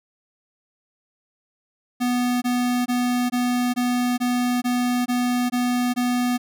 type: tone bursts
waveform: square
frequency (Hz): 246.2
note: B3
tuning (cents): -5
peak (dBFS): -20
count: 10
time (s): 2-6.38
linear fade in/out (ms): 20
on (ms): 420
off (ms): 20
effects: none